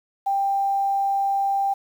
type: tone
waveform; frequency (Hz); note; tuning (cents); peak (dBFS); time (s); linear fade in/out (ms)
sine; 790; G5; +13; -19; 0.26-1.74; 10
effects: 8-bit